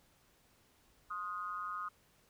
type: tone with amplitude modulation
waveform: sine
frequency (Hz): 1244.5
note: D#6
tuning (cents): 0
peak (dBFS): -34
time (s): 1.1-1.89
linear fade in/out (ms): 10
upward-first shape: sine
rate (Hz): 189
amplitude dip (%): 85
effects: pink hiss -69 dBFS RMS until 2.29 s